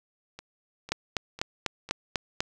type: two click trains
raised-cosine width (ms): 0.2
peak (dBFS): -24 / -9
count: 4 / 7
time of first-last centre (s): 0.39-1.89 / 0.92-2.405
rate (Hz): 2 / 4.04
effects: none